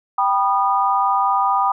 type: chord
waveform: sine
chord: G augmented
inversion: none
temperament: just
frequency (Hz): 784 / 980 / 1225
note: G5 / B5 / D#6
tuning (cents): 0 / -14 / -27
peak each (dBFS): -19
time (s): 0.18-1.72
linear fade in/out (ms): 5
effects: none